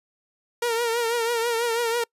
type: tone with vibrato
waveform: sawtooth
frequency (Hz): 466.2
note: A#4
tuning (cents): 0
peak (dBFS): -18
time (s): 0.62-2.04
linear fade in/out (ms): 5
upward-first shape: triangle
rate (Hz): 6.1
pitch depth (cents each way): 70
effects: noise-tail reverb RT60 0.1 s tail -26 dB re dry + resampled to 32000 Hz